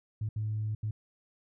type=tone bursts at uneven times; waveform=sine; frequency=107.5 Hz; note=A2; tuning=40 cents flat; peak=-29 dBFS; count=3; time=0.21-0.29 / 0.36-0.75 / 0.83-0.91 s; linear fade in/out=5 ms; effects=tanh soft clip ceiling -25 dBFS